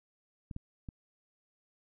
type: clicks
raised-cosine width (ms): 5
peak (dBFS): -28 / -27 / -29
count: 3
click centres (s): 0.512 / 0.564 / 0.888
effects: none